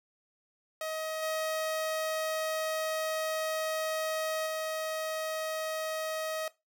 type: tone with level steps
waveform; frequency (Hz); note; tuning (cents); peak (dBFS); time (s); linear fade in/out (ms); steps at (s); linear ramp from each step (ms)
sawtooth; 632; D#5; +27; -30 / -27 / -29; 0.81-6.48; 2; 1.22 / 4.46; 10
effects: noise-tail reverb RT60 0.2 s tail -17 dB re dry